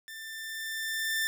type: tone with level ramp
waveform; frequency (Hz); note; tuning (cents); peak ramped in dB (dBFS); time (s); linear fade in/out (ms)
sawtooth; 1782; A6; +22; -38 to -23; 0.08-1.27; 0
effects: none